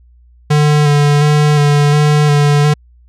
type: tone with vibrato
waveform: square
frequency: 147.5 Hz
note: D3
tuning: 8 cents sharp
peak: -8 dBFS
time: 0.5-2.74 s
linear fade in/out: 10 ms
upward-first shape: square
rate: 1.4 Hz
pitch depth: 20 cents each way
effects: added 60 Hz sine -42 dBFS peak until 3.08 s + low-pass 8000 Hz 12 dB/octave